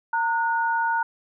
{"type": "tone pair together", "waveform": "sine", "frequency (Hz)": [917.2, 1456], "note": ["A#5", "F#6"], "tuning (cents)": [-28, -28], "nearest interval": "minor sixth", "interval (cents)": 800, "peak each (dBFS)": [-22, -25], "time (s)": [0.13, 1.03], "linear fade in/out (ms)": 5, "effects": []}